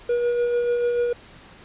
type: tone with tremolo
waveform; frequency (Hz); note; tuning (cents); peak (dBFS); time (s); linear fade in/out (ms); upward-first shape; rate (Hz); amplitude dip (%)
triangle; 480.7; B4; -47; -16; 0.09-1.13; 5; sine; 6.8; 30
effects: pink hiss -47 dBFS RMS until 1.64 s + resampled to 8000 Hz